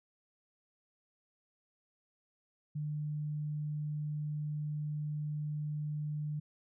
sine tone, 150 Hz, D3, 37 cents sharp, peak -34 dBFS, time 2.75-6.4 s, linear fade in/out 10 ms, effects none

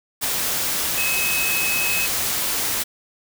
sine tone in noise, 2564 Hz, E7, 49 cents flat, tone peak -22 dBFS, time 0.97-2.07 s, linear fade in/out 20 ms, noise white, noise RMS -23 dBFS, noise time 0.21-2.84 s, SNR -2 dB, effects none

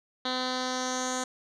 10% pulse tone with low-pass filter sweep, 255 Hz, C4, 44 cents flat, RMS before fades -31 dBFS, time 0.25-1.24 s, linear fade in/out 5 ms, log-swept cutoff 4000 to 7300 Hz, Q 4.1, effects none

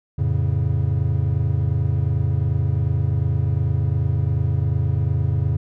triangle chord, F augmented, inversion none, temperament equal, 87.31 / 110 / 138.59 Hz, F2 / A2 / C#3, 0 / 0 / 0 cents, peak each -20 dBFS, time 0.18-5.57 s, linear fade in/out 10 ms, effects none

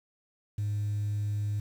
sine tone, 103.7 Hz, G#2, 2 cents flat, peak -26 dBFS, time 0.58-1.6 s, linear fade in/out 5 ms, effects tanh soft clip ceiling -26 dBFS + 9-bit

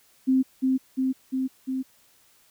sine tone with echo, 261.6 Hz, C4, in tune, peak -17 dBFS, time 0.27-0.43 s, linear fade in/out 20 ms, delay 350 ms, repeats 4, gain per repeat -2 dB, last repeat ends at 1.83 s, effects white hiss -60 dBFS RMS until 2.5 s

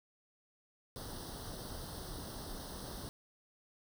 pink noise with comb filter, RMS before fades -45 dBFS, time 0.96-3.09 s, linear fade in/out 0 ms, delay 0.21 ms, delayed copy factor +0.9, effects none

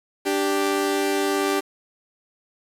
sawtooth tone pair together, 293.7 / 392 Hz, D4 / G4, 0 / 0 cents, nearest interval perfect fourth, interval 500 cents, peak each -21 / -18 dBFS, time 0.25-1.61 s, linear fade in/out 20 ms, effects resampled to 32000 Hz + 7-bit

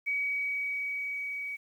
sine tone with level ramp, 2266 Hz, C#7, 37 cents sharp, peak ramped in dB -27 to -34 dBFS, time 0.06-1.57 s, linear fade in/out 20 ms, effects 10-bit

